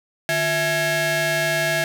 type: ring-modulated tone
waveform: sawtooth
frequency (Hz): 504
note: B4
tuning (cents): +35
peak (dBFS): -12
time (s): 0.29-1.84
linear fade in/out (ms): 0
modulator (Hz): 1160
effects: none